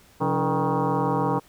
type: tone with frequency modulation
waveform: sine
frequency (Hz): 329.6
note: E4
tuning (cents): 0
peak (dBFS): -20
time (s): 0.2-1.4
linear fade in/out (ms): 20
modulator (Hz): 154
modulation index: 5.1
effects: pink hiss -55 dBFS RMS until 1.48 s